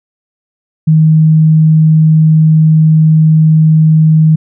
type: tone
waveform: sine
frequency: 157.4 Hz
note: D#3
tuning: 20 cents sharp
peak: -3 dBFS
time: 0.87-4.36 s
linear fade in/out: 10 ms
effects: none